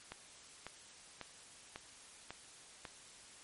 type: click train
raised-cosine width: 0.3 ms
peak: -28 dBFS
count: 6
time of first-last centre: 0.12-2.852 s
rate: 1.83 Hz
effects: white hiss -57 dBFS RMS until 3.43 s + MP3 48 kbps